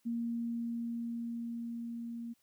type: tone with level ramp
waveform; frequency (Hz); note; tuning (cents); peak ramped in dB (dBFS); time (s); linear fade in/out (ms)
sine; 233.7; A#3; +5; -32 to -39; 0.05-2.34; 20
effects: white hiss -74 dBFS RMS until 2.42 s